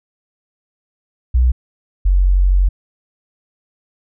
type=tone pair in turn; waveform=sine; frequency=61.74 / 46.13 Hz; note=B1 / F#1; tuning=0 / -4 cents; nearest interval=perfect fourth; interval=504 cents; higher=first; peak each=-9 dBFS; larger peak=neither; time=1.34-1.52 / 2.05-2.69 s; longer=second; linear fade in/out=10 ms; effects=none